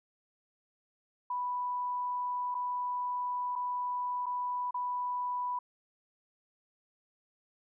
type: tone with dropouts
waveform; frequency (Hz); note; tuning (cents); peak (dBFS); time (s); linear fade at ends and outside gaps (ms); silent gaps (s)
sine; 987.8; B5; 0; -31; 1.3-5.59; 5; 2.545-2.549 / 3.555-3.559 / 4.259-4.264 / 4.709-4.743
effects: none